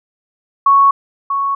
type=tone pair in turn; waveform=sine; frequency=1108.7 / 1108.7 Hz; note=C#6 / C#6; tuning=0 / 0 cents; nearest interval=unison; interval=0 cents; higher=neither; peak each=-6 / -14 dBFS; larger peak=first; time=0.66-0.91 / 1.3-1.55 s; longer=neither; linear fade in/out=5 ms; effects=none